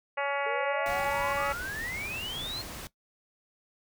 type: harmonic tone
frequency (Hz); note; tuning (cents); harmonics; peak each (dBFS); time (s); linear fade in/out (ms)
281.2; C#4; +25; 2 / 3 / 4 / 5 / 6 / 7 / 8 / 9 / 10; -32 / -34 / -36 / -38 / -40 / -37 / -40 / -43 / -45; 0.17-1.53; 10
type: exponential sweep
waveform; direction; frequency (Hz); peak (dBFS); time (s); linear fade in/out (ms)
sine; up; 439.7 to 4284; -34; 0.46-2.62; 5
type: noise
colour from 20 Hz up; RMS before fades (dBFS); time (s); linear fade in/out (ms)
pink; -41; 0.86-2.87; 0
effects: noise-tail reverb RT60 0.1 s tail -18 dB re dry